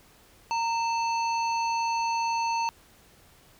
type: harmonic tone with a mistuned harmonic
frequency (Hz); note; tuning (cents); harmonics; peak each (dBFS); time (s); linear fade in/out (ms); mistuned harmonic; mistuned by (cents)
880; A5; 0; 1 / 3 / 5 / 7; -25 / -35 / -39 / -42; 0.51-2.69; 0; 1; +81
effects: pink hiss -57 dBFS RMS until 3.59 s